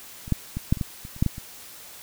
clicks, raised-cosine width 5 ms, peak -25 / -8 / -16 / -6 / -22 / -13 / -26 / -29 / -7 / -10 / -23 dBFS, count 11, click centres 0.279 / 0.323 / 0.57 / 0.725 / 0.772 / 0.812 / 1.051 / 1.164 / 1.225 / 1.263 / 1.381 s, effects white hiss -44 dBFS RMS until 2.02 s

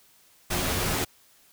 pink noise with comb filter, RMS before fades -27 dBFS, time 0.5-1.05 s, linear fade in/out 10 ms, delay 11 ms, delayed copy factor +0.55, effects white hiss -59 dBFS RMS until 1.52 s

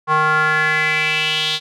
square tone with band-pass filter sweep, 155 Hz, D#3, 6 cents flat, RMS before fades -17 dBFS, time 0.07-1.6 s, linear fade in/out 50 ms, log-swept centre 1100 to 3700 Hz, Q 4.4, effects none

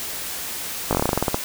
slowing click train, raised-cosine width 1 ms, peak -5 dBFS, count 13, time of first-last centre 0.91-1.344 s, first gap 18 ms, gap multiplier 1.12, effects white hiss -30 dBFS RMS until 1.44 s

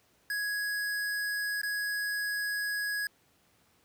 square tone with dropouts, 1666 Hz, G#6, 5 cents sharp, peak -31 dBFS, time 0.3-3.07 s, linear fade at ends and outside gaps 2 ms, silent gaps 1.616-1.632 s, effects pink hiss -67 dBFS RMS until 3.84 s + high-pass 80 Hz 12 dB/octave

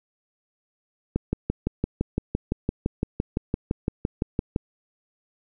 click train, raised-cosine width 3 ms, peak -10 dBFS, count 21, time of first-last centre 1.16-4.561 s, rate 5.88 Hz, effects none

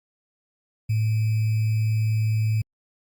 sine tone with sample-and-hold, 109.4 Hz, A2, 9 cents flat, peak -19 dBFS, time 0.89-2.62 s, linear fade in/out 10 ms, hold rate 2450 Hz, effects Opus 48 kbps

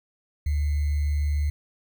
sine tone with sample-and-hold, 73.42 Hz, D2, in tune, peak -21 dBFS, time 0.46-1.5 s, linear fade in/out 5 ms, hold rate 2100 Hz, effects none

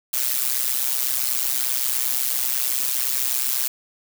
blue noise with amplitude modulation, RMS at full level -19 dBFS, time 0.13-3.68 s, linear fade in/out 5 ms, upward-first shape sine, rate 128 Hz, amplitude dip 90%, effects none

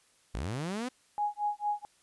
sawtooth linear sweep, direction up, 41.49 to 261.9 Hz, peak -29 dBFS, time 0.34-0.89 s, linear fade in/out 10 ms
sine tone with tremolo, 830.6 Hz, G#5, in tune, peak -26 dBFS, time 1.18-1.85 s, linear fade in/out 0 ms, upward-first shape sine, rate 4.4 Hz, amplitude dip 100%
effects white hiss -66 dBFS RMS until 2.02 s + resampled to 24000 Hz

